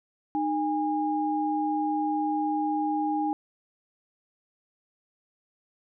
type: tone pair together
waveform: sine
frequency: 306 / 816.9 Hz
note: D#4 / G#5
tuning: -29 / -29 cents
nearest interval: octave + perfect fourth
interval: 1700 cents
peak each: -27 dBFS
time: 0.35-3.33 s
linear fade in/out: 0 ms
effects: none